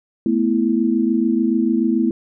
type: chord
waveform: sine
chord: A suspended second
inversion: none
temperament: equal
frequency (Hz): 220 / 246.9 / 329.6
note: A3 / B3 / E4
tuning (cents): 0 / 0 / 0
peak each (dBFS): -19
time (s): 0.26-2.11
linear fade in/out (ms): 2
effects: none